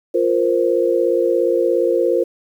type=chord; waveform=sine; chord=F suspended fourth; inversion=none; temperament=equal; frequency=349.2 / 466.2 / 523.3 Hz; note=F4 / Bb4 / C5; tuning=0 / 0 / 0 cents; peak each=-18 dBFS; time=0.14-2.24 s; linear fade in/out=10 ms; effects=8-bit